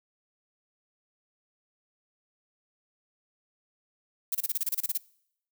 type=noise bursts; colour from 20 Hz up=violet; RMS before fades=-28 dBFS; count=12; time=4.32-4.976 s; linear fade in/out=5 ms; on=29 ms; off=28 ms; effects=noise-tail reverb RT60 0.7 s tail -23 dB re dry